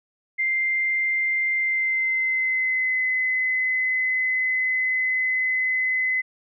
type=tone with pitch glide; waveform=sine; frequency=2093 to 2031 Hz; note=C7 to B6; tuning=0 to +48 cents; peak=-20 dBFS; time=0.38-6.22 s; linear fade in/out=20 ms; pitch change=-52 cents; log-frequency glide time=1.54-3.03 s; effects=none